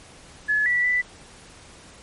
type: tone with pitch steps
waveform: sine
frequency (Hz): 1708 / 1956 / 1982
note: G#6 / B6 / B6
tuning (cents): +48 / -17 / +6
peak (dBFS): -18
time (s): 0.48-1.02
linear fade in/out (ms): 20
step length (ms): 180
effects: pink hiss -47 dBFS RMS until 2.02 s + MP3 48 kbps